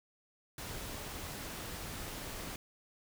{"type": "noise", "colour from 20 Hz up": "pink", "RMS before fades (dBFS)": -43, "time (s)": [0.58, 2.56], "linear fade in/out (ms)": 2, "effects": []}